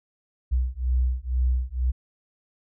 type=beating tone pair; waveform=sine; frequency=61.74 / 63.84 Hz; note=B1 / C2; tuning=0 / -42 cents; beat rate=2.1 Hz; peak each=-24 dBFS; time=0.51-1.92 s; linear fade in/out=20 ms; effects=none